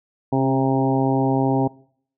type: harmonic tone with a mistuned harmonic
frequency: 133.2 Hz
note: C3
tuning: 31 cents sharp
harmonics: 1 / 2 / 3 / 4 / 5 / 6 / 7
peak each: -22 / -20 / -25 / -29 / -28 / -26 / -29 dBFS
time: 0.32-1.68 s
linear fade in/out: 10 ms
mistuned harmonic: 2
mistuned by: +18 cents
effects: noise-tail reverb RT60 0.6 s tail -23 dB re dry